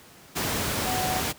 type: tone in noise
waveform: sine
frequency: 743 Hz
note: F#5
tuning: 7 cents sharp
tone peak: -28 dBFS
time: 0.85-1.21 s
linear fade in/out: 20 ms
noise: pink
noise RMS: -27 dBFS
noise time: 0.35-1.33 s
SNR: -4 dB
effects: pink hiss -50 dBFS RMS until 1.38 s + high-pass 80 Hz 12 dB/octave